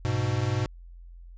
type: tone pair together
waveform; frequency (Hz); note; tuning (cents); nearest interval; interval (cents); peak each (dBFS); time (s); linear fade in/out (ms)
square; 102.67 / 123.47; G#2 / B2; -19 / 0; minor third; 319; -28; 0.05-0.66; 0
effects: added 43 Hz sine -43 dBFS peak until 1.37 s + resampled to 16000 Hz